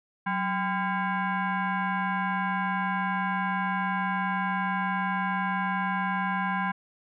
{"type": "tone with frequency modulation", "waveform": "sine", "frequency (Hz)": 415.3, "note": "G#4", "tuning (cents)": 0, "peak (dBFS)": -25, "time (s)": [0.26, 6.72], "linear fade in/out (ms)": 10, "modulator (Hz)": 602, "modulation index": 2.4, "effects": []}